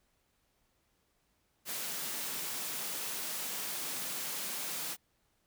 white high-pass noise, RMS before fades -38 dBFS, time 1.65-4.97 s, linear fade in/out 50 ms, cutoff 130 Hz, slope 96 dB/octave, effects pink hiss -75 dBFS RMS until 5.46 s

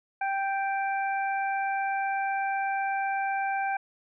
harmonic tone, 784 Hz, G5, in tune, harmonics 1 / 2 / 3, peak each -27 / -33 / -37 dBFS, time 0.21-3.77 s, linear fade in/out 5 ms, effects none

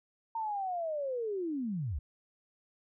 sine linear sweep, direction down, 918 to 57.9 Hz, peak -32 dBFS, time 0.35-1.99 s, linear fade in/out 5 ms, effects none

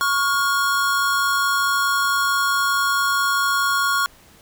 square tone pair together, 1108.7 / 1419.1 Hz, C#6 / F6, 0 / +27 cents, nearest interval major third, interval 427 cents, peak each -21 dBFS, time 0.01-4.06 s, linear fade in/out 0 ms, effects pink hiss -50 dBFS RMS until 4.41 s

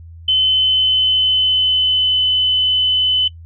sine tone with pitch glide, 3049 to 3021 Hz, G7 to F#7, -49 to +35 cents, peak -11 dBFS, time 0.28-3.28 s, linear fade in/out 5 ms, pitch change -16 cents, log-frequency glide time 0.4-2.22 s, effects noise-tail reverb RT60 0.1 s tail -20 dB re dry + added 83 Hz sine -34 dBFS peak until 3.45 s

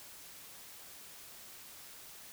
silence, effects white hiss -52 dBFS RMS until 2.32 s

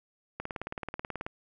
click train, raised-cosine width 0.5 ms, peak -20 dBFS, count 17, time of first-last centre 0.4-1.265 s, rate 18.5 Hz, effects none

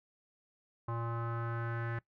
square tone with low-pass filter sweep, 116.54 Hz, A#2, in tune, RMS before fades -37 dBFS, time 0.88-1.99 s, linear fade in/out 5 ms, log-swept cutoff 1100 to 1700 Hz, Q 4.4, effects noise-tail reverb RT60 0.1 s tail -20 dB re dry

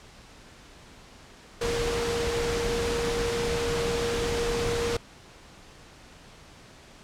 sine tone in noise, 470 Hz, A#4, 14 cents sharp, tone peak -27 dBFS, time 1.61-4.97 s, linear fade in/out 5 ms, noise pink, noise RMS -30 dBFS, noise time 1.61-4.97 s, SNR 0 dB, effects pink hiss -50 dBFS RMS until 7.03 s + low-pass 7000 Hz 12 dB/octave

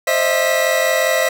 40% pulse tone cluster, 527 / 619 / 664 / 1954 Hz, C5 / D#5 / E5 / B6, +12 / -9 / +12 / -19 cents, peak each -19 dBFS, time 0.07-1.29 s, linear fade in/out 5 ms, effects none

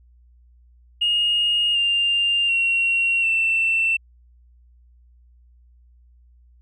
sine tone with pitch steps, 2856 / 2797 / 2740 / 2683 Hz, F7 / F7 / F7 / E7, +38 / +2 / -34 / +30 cents, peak -16 dBFS, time 1.01-3.97 s, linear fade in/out 10 ms, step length 740 ms, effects tanh soft clip ceiling -12 dBFS + added 60 Hz sine -50 dBFS peak until 6.61 s

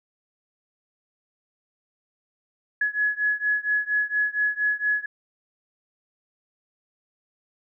sine beating tone pair, 1689 / 1693.3 Hz, G#6 / G#6, +29 / +33 cents, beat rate 4.3 Hz, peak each -24 / -25 dBFS, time 2.81-5.06 s, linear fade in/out 5 ms, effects none

